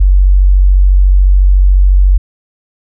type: tone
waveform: sine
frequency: 47 Hz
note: F#1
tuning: 28 cents sharp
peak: -3 dBFS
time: 0-2.18 s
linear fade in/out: 10 ms
effects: none